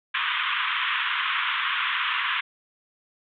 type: band-pass noise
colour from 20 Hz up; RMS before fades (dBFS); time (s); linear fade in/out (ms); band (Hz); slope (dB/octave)
pink; -26; 0.14-2.41; 10; 1000 to 3500; 96
effects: none